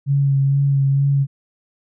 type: tone with vibrato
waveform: sine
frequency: 138.59 Hz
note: C#3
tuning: in tune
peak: -13 dBFS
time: 0.06-1.27 s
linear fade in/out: 50 ms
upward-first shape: sine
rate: 2.2 Hz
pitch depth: 21 cents each way
effects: none